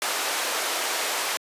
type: band-pass noise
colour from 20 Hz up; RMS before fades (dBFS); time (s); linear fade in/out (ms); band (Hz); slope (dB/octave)
pink; -27; 0.02-1.37; 0; 550 to 13000; 12
effects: high-pass 300 Hz 12 dB/octave + resampled to 32000 Hz